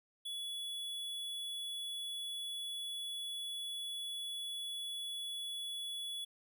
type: tone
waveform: square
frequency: 3400 Hz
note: G#7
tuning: 40 cents sharp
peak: -40 dBFS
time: 0.25-6.25 s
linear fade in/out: 10 ms
effects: none